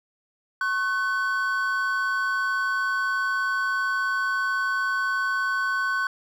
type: tone pair together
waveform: triangle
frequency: 1092.5 / 1511 Hz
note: C#6 / F#6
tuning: -26 / +36 cents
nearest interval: tritone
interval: 562 cents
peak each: -26 / -22 dBFS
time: 0.61-6.07 s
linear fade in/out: 2 ms
effects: none